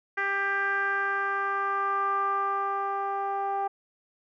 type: tone with low-pass filter sweep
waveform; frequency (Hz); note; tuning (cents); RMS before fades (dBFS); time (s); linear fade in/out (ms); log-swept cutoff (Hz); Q
10% pulse; 395.7; G4; +16; -28; 0.17-3.68; 10; 1800 to 880; 4.7
effects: none